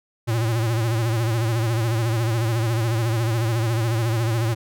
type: tone with vibrato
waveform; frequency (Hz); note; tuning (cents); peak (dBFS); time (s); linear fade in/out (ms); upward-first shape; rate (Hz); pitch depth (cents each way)
square; 114.4; A#2; -32; -20; 0.27-4.55; 20; sine; 14; 87
effects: none